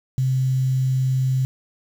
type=tone with quantisation; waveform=sine; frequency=130.81 Hz; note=C3; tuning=in tune; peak=-17 dBFS; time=0.18-1.45 s; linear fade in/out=0 ms; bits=7; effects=none